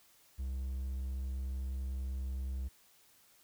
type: tone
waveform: triangle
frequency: 65.41 Hz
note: C2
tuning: in tune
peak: -33 dBFS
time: 0.38-2.69 s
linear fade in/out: 20 ms
effects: white hiss -65 dBFS RMS until 3.43 s